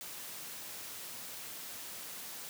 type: high-pass noise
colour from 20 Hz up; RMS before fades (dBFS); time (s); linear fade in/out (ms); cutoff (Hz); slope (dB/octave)
white; -45; 0.01-2.49; 0; 100; 12
effects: none